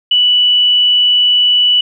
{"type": "tone", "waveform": "sine", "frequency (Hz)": 2960, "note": "F#7", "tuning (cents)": 0, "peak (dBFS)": -7, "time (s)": [0.11, 1.81], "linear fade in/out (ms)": 5, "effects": []}